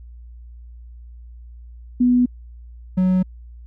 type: tone pair in turn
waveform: sine / triangle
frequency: 246.9 / 184.97 Hz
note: B3 / F#3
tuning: 0 / 0 cents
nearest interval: perfect fourth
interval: 500 cents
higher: first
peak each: -12 dBFS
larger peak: neither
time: 2-2.26 / 2.97-3.23 s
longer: neither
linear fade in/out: 10 ms
effects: added 59 Hz sine -37 dBFS peak until 3.66 s